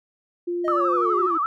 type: tone with pitch glide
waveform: sine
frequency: 349.2 to 356.3 Hz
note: F4 to F4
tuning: 0 to +35 cents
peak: -23 dBFS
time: 0.47-1.27 s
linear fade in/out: 10 ms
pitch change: +35 cents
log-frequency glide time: 0.79-1.11 s
type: linear sweep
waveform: triangle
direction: down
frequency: 636 to 316.3 Hz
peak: -24 dBFS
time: 0.64-1.38 s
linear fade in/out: 10 ms
type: tone with vibrato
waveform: sine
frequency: 1226 Hz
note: D#6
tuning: 26 cents flat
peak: -20 dBFS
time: 0.68-1.46 s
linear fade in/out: 0 ms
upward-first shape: sine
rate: 12 Hz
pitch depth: 140 cents each way
effects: none